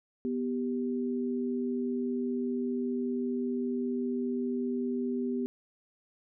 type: tone pair together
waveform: sine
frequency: 246.9 / 392 Hz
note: B3 / G4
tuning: 0 / 0 cents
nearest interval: minor sixth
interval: 800 cents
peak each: -30 / -34 dBFS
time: 0.25-5.46 s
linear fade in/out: 0 ms
effects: none